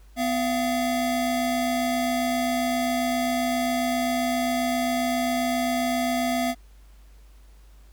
square tone pair together, 250.6 / 684.3 Hz, B3 / F5, +25 / -35 cents, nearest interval octave + perfect fourth, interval 1740 cents, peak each -26 / -26 dBFS, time 0.16-6.55 s, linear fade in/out 50 ms, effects added 50 Hz sine -47 dBFS peak until 7.92 s + pink hiss -61 dBFS RMS until 7.92 s

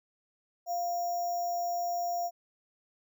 sine tone with sample-and-hold, 698.5 Hz, F5, in tune, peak -29 dBFS, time 0.66-2.31 s, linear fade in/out 50 ms, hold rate 6300 Hz, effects none

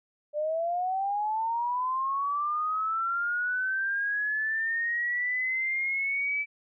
sine linear sweep, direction up, 587.3 to 2313 Hz, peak -26 dBFS, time 0.33-6.46 s, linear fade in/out 50 ms, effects none

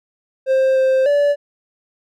triangle tone with pitch steps, 528 / 525 / 577 Hz, C5 / C5 / D5, +16 / +6 / -31 cents, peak -10 dBFS, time 0.46-1.36 s, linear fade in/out 50 ms, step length 300 ms, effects none

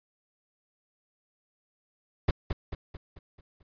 brown noise with echo, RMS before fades -23 dBFS, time 2.28-2.31 s, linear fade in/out 5 ms, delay 220 ms, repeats 6, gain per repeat -6 dB, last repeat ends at 3.63 s, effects resampled to 11025 Hz

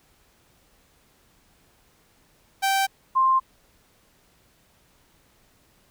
sawtooth / sine tone pair in turn, 779 / 1052.2 Hz, G5 / C6, -11 / +9 cents, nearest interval perfect fourth, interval 520 cents, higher second, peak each -16 dBFS, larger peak neither, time 2.62-2.87 / 3.15-3.4 s, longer neither, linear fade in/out 20 ms, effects pink hiss -61 dBFS RMS until 5.9 s

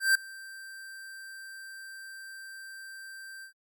square tone with ADSR envelope, 1568 Hz, G6, in tune, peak -19 dBFS, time 0-3.53 s, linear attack 150 ms, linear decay 5 ms, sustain -24 dB, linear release 98 ms, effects Opus 48 kbps

